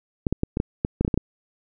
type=clicks; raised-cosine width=3 ms; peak=-8 dBFS; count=11; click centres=0.268 / 0.326 / 0.434 / 0.571 / 0.601 / 0.849 / 1.01 / 1.049 / 1.079 / 1.142 / 1.176 s; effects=none